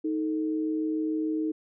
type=tone pair together; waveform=sine; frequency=313.1 / 440 Hz; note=D#4 / A4; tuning=+11 / 0 cents; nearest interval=tritone; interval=589 cents; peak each=-26 / -35 dBFS; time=0.04-1.52 s; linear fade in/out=10 ms; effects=none